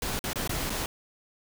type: noise with dropouts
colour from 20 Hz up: pink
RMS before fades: -31 dBFS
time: 0.02-0.86 s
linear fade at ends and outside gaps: 2 ms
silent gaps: 0.192-0.24 / 0.332-0.357 / 0.476-0.493 / 0.697-0.702 s
effects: none